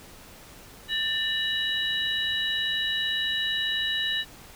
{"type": "tone cluster", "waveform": "sine", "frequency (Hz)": [1785, 2934, 3872], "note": ["A6", "F#7", "B7"], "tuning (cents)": [24, -15, -35], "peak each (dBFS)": -29, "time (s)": [0.88, 4.25], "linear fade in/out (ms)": 50, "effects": ["pink hiss -48 dBFS RMS until 4.55 s"]}